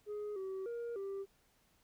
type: tone with pitch steps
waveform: sine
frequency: 417.4 / 382.1 / 470.8 / 392.8 Hz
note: G#4 / G4 / A#4 / G4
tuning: +9 / -44 / +17 / +4 cents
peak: -36 dBFS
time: 0.06-1.26 s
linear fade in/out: 50 ms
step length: 300 ms
effects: tanh soft clip ceiling -38 dBFS + pink hiss -72 dBFS RMS until 1.83 s